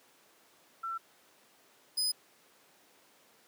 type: tone pair in turn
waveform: sine / sawtooth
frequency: 1344 / 5009 Hz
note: E6 / D#8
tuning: +33 / +11 cents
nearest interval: octave + major seventh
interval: 2278 cents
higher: second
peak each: -34 / -26 dBFS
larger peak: second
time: 0.83-0.98 / 1.97-2.12 s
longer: neither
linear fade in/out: 10 ms
effects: pink hiss -63 dBFS RMS until 3.47 s + high-pass 300 Hz 12 dB/octave